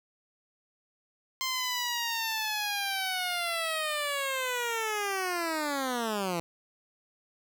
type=linear sweep; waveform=10% pulse; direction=down; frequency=1050 to 164.81 Hz; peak=-21 dBFS; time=1.41-6.4 s; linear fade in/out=0 ms; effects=none